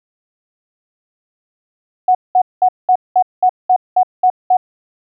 sine tone bursts, 737 Hz, F#5, 7 cents flat, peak -7 dBFS, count 10, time 2.08-4.57 s, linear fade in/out 5 ms, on 69 ms, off 200 ms, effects none

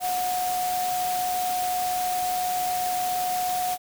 sine tone in noise, 729 Hz, F#5, 26 cents flat, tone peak -24 dBFS, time 0-3.78 s, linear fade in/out 50 ms, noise white, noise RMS -33 dBFS, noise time 0-3.78 s, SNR +6 dB, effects none

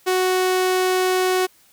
sawtooth tone, 370 Hz, F#4, in tune, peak -13 dBFS, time 0.06-1.47 s, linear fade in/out 20 ms, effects white hiss -55 dBFS RMS until 1.72 s

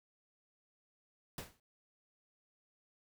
pink noise with exponential decay, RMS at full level -41 dBFS, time 1.38-1.6 s, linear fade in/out 2 ms, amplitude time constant 47 ms, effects none

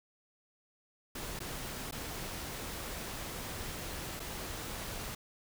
pink noise with dropouts, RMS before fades -41 dBFS, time 1.15-5.15 s, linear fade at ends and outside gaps 5 ms, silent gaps 1.392-1.402 / 1.911-1.923 / 4.196-4.2 s, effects none

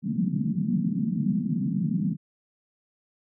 white band-pass noise, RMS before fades -26 dBFS, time 0.02-2.17 s, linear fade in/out 50 ms, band 150 to 230 Hz, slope 48 dB/octave, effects none

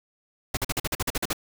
pink noise bursts, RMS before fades -26 dBFS, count 11, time 0.54-1.331 s, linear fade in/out 5 ms, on 31 ms, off 45 ms, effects none

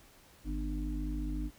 harmonic tone with a mistuned harmonic, 50.4 Hz, G1, 49 cents sharp, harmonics 1 / 3 / 5 / 6, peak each -34 / -45 / -42 / -40 dBFS, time 0.44-1.51 s, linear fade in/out 50 ms, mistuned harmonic 5, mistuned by -24 cents, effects pink hiss -60 dBFS RMS until 1.58 s

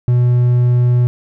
triangle tone, 122.6 Hz, B2, 12 cents flat, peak -7 dBFS, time 0.08-1.07 s, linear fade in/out 0 ms, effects none

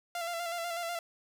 sawtooth tone with vibrato, 684 Hz, F5, 36 cents flat, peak -30 dBFS, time 0.15-0.99 s, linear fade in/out 2 ms, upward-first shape square, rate 8.1 Hz, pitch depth 33 cents each way, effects none

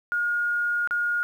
sine tone with dropouts, 1429 Hz, F6, 39 cents sharp, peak -22 dBFS, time 0.12-1.23 s, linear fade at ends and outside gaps 0 ms, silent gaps 0.874-0.909 s, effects 9-bit

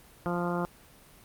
harmonic tone, 174.61 Hz, F3, in tune, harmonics 1 / 2 / 3 / 4 / 5 / 6 / 7 / 8, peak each -31 / -34 / -36 / -37 / -38 / -39 / -39 / -40 dBFS, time 0.26-0.65 s, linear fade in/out 0 ms, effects pink hiss -55 dBFS RMS until 1.24 s + Opus 32 kbps

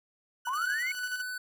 35% pulse tone with tremolo, 1484 Hz, F#6, 5 cents sharp, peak -34 dBFS, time 0.45-1.22 s, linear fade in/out 10 ms, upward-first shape square, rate 12 Hz, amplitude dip 65%
sine linear sweep, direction up, 932.3 to 2234 Hz, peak -29 dBFS, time 0.47-0.92 s, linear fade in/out 2 ms
square tone with pitch glide, 1480 to 1498.1 Hz, F#6 to F#6, 0 to +21 cents, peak -35 dBFS, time 0.55-1.38 s, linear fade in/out 5 ms, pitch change +21 cents, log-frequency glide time 0.78-1.19 s
effects none

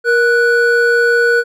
triangle tone pair together, 471.6 / 1480 Hz, A#4 / F#6, +20 / 0 cents, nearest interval octave + minor sixth, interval 1980 cents, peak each -10 dBFS, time 0.04-1.44 s, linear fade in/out 50 ms, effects none

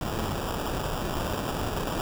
pink noise with sample-and-hold, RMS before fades -30 dBFS, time 0.01-2.01 s, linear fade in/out 0 ms, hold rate 2100 Hz, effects none

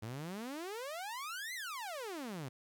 sawtooth exponential two-way sweep, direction up then down, 103.83 to 2103 to 121.6 Hz, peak -37 dBFS, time 0.02-2.49 s, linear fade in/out 10 ms, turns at 1.54 s, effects 12-bit

